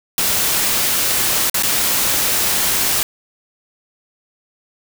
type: noise with dropouts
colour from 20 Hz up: white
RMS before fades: -17 dBFS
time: 0.18-3.03 s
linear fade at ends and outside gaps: 1 ms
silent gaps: 1.498-1.543 / 1.625-1.633 s
effects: none